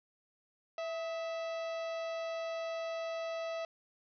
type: harmonic tone with a mistuned harmonic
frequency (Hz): 659.3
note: E5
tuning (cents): 0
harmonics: 1 / 2 / 3 / 4 / 5 / 6 / 7 / 8 / 9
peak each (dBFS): -36 / -47 / -51 / -50 / -56 / -56 / -59 / -62 / -62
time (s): 0.78-3.65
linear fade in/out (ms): 2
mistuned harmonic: 2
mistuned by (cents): -60
effects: none